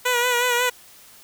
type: tone with vibrato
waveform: 10% pulse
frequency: 489.1 Hz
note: B4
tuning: 17 cents flat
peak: -10 dBFS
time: 0.05-0.7 s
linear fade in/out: 10 ms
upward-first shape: sine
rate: 5.5 Hz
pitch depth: 43 cents each way
effects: white hiss -48 dBFS RMS until 1.23 s